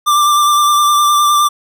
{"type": "tone with vibrato", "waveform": "square", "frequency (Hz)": 1181, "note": "D6", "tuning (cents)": 9, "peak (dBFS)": -9, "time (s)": [0.06, 1.49], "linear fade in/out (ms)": 20, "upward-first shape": "sine", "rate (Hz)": 9.7, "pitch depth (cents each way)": 21, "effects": []}